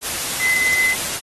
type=tone in noise; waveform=sine; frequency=2035 Hz; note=C7; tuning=49 cents flat; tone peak=-15 dBFS; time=0.39-0.96 s; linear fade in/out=50 ms; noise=white; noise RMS=-24 dBFS; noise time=0.01-1.21 s; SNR=+6 dB; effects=AAC 32 kbps